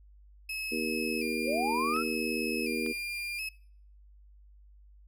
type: tone with vibrato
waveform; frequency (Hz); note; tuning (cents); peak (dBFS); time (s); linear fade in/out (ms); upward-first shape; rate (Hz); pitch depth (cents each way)
35% pulse; 2489; D#7; 0; -32; 0.49-3.49; 5; square; 0.69; 62
type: harmonic tone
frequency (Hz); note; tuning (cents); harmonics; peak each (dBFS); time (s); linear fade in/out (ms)
79; D#2; +27; 3 / 4 / 5 / 6; -35 / -36 / -37 / -38; 0.71-2.93; 20
type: linear sweep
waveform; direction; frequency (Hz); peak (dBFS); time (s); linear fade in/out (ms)
sine; up; 470.7 to 1396.9; -29; 1.44-2.04; 50
type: clicks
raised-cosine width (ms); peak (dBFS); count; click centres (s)
0.3; -29; 2; 1.964 / 2.863
effects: noise-tail reverb RT60 0.6 s tail -25 dB re dry + added 50 Hz sine -53 dBFS peak until 5.07 s